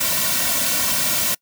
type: noise with comb filter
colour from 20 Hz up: white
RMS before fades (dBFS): -20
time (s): 0-1.35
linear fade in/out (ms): 10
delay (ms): 2.4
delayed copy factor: -0.95
effects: noise-tail reverb RT60 0.1 s tail -25 dB re dry